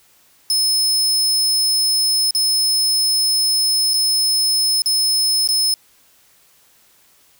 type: tone with dropouts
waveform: sawtooth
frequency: 5200 Hz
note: E8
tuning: 24 cents flat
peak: -12 dBFS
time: 0.5-5.74 s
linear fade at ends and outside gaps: 1 ms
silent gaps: 2.308-2.349 / 3.936-3.94 / 4.82-4.859 / 5.475-5.488 s
effects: white hiss -54 dBFS RMS until 7.39 s